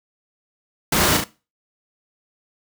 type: noise with echo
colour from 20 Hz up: pink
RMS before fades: -18 dBFS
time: 0.92-1.17 s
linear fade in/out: 5 ms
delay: 36 ms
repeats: 2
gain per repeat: -4 dB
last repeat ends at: 1.242 s
effects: noise-tail reverb RT60 0.3 s tail -19 dB re dry + high-pass 60 Hz 12 dB/octave